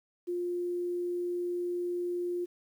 sine tone with quantisation, 352.6 Hz, F4, 17 cents sharp, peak -30 dBFS, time 0.27-2.46 s, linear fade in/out 20 ms, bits 10, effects none

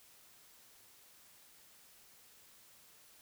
silence, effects white hiss -62 dBFS RMS until 3.21 s

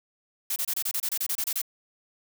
blue noise bursts, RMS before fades -28 dBFS, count 13, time 0.5-1.617 s, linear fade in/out 5 ms, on 61 ms, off 27 ms, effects none

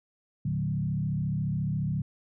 sine tone with frequency modulation, 149.3 Hz, D3, 29 cents sharp, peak -26 dBFS, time 0.45-2.02 s, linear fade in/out 5 ms, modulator 34.3 Hz, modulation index 1.2, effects none

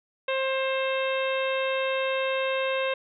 harmonic tone, 530 Hz, C5, 22 cents sharp, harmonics 1 / 2 / 3 / 4 / 5 / 6 / 7, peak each -26 / -33 / -35 / -36 / -33 / -40 / -39 dBFS, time 0.28-2.94 s, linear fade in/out 5 ms, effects none

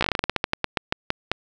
slowing click train, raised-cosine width 0.3 ms, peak -4 dBFS, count 18, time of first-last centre 0.01-1.316 s, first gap 15 ms, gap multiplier 1.18, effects none

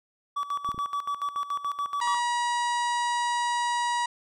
triangle tone with tremolo, 1146 Hz, D6, 43 cents flat, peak -24 dBFS, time 0.36-2.2 s, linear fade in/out 10 ms, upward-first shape square, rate 7 Hz, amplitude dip 75%
clicks, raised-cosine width 3 ms, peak -29 dBFS, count 3, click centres 0.69 / 0.745 / 0.779 s
harmonic tone, 960 Hz, B5, 49 cents flat, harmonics 1 / 2 / 3 / 4 / 5 / 6 / 7 / 8 / 9 / 10, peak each -25 / -33 / -40 / -39 / -43 / -46 / -45 / -45 / -47 / -50 dBFS, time 2.01-4.06 s, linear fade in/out 5 ms
effects none

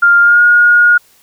sine tone with pitch glide, 1400 to 1435.2 Hz, F6 to F6, +4 to +47 cents, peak -4 dBFS, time 0.02-0.98 s, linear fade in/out 10 ms, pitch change +43 cents, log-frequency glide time 0.21-0.42 s, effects white hiss -49 dBFS RMS until 1.22 s

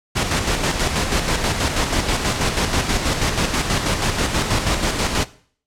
pink noise with tremolo, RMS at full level -18 dBFS, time 0.15-5.25 s, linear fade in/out 20 ms, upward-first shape square, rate 6.2 Hz, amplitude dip 45%, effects noise-tail reverb RT60 0.5 s tail -18 dB re dry + low-pass 8000 Hz 12 dB/octave

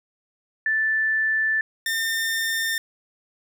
sine / sawtooth tone pair in turn, 1760 / 1808.4 Hz, A6 / A6, 0 / +47 cents, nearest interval unison, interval 47 cents, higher second, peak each -19 dBFS, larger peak neither, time 0.66-1.61 / 1.86-2.78 s, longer first, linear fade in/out 2 ms, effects none

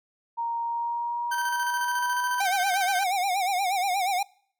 sine tone with pitch glide, 932.3 to 983.2 Hz, A#5 to B5, 0 to -8 cents, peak -26 dBFS, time 0.37-2.41 s, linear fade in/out 20 ms, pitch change +92 cents, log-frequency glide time 0.62-2.27 s
40% pulse tone with tremolo, 1548 Hz, G6, 22 cents flat, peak -26 dBFS, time 1.31-3.04 s, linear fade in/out 10 ms, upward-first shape square, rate 14 Hz, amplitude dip 45%
square tone with vibrato, 759 Hz, F#5, 44 cents sharp, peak -24 dBFS, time 2.4-4.23 s, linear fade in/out 5 ms, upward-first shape sine, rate 8.4 Hz, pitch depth 110 cents each way
effects noise-tail reverb RT60 0.6 s tail -25 dB re dry

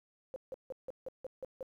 sine tone bursts, 523.3 Hz, C5, in tune, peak -38 dBFS, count 8, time 0.34-1.628 s, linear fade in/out 0 ms, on 21 ms, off 160 ms, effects 12-bit

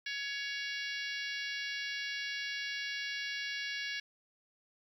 harmonic tone with a mistuned harmonic, 560 Hz, C#5, 18 cents sharp, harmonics 3 / 4 / 5 / 6 / 7 / 8 / 9 / 10, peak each -40 / -42 / -44 / -46 / -47 / -48 / -49 / -50 dBFS, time 0.06-4 s, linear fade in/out 5 ms, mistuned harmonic 7, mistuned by +22 cents, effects 11-bit

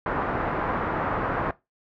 white low-pass noise, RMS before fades -27 dBFS, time 0.06-1.51 s, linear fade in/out 2 ms, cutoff 1400 Hz, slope 24 dB/octave, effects noise-tail reverb RT60 0.2 s tail -18 dB re dry

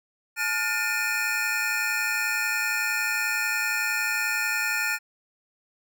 square tone cluster, 859 / 1422 / 1795 / 2390 / 2501 Hz, A5 / F6 / A6 / D7 / D#7, -42 / +31 / +34 / +30 / +8 cents, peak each -38 / -30 / -30 / -32 / -31 dBFS, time 0.36-4.99 s, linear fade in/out 50 ms, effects none

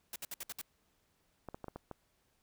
white noise bursts, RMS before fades -42 dBFS, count 6, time 0.13-0.614 s, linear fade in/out 2 ms, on 29 ms, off 62 ms
clicks, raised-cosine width 1 ms, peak -29 dBFS, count 6, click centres 1.487 / 1.545 / 1.643 / 1.683 / 1.76 / 1.913 s
effects pink hiss -75 dBFS RMS until 2.42 s

